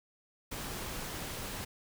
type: noise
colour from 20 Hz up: pink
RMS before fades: -40 dBFS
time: 0.51-1.65 s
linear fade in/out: 10 ms
effects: none